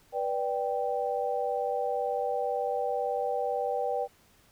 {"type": "chord", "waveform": "sine", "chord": "G major", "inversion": "first", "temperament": "just", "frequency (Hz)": [490, 588, 784], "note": ["B4", "D5", "G5"], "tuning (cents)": [-14, 2, 0], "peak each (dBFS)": [-31, -33, -31], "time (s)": [0.12, 4.08], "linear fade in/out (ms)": 50, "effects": ["pink hiss -62 dBFS RMS until 4.51 s"]}